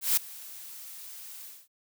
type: noise with ADSR envelope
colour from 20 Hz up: blue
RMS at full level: -22 dBFS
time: 0.01-1.68 s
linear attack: 160 ms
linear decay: 6 ms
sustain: -22 dB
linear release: 230 ms
effects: none